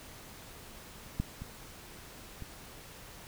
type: clicks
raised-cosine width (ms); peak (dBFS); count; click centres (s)
5; -18 / -29 / -30; 3; 1.2 / 1.42 / 2.423
effects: pink hiss -50 dBFS RMS until 3.27 s